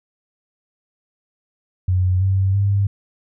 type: tone with pitch steps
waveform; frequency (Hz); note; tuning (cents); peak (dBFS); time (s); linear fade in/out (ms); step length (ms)
sine; 91.8 / 96 / 99.8; F#2 / G2 / G2; -13 / -36 / +32; -14; 1.88-2.87; 5; 330
effects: none